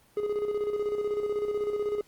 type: tone with tremolo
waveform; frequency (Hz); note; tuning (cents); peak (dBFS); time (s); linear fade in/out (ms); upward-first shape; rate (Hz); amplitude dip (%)
triangle; 416; G#4; +3; -23; 0.17-2.01; 2; square; 16; 50
effects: pink hiss -61 dBFS RMS until 2.07 s + Opus 24 kbps